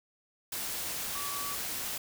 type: tone in noise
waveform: sine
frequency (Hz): 1145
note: D6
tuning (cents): -44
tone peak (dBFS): -39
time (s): 1.15-1.55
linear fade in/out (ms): 5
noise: white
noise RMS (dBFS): -36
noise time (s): 0.52-1.98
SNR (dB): -6
effects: none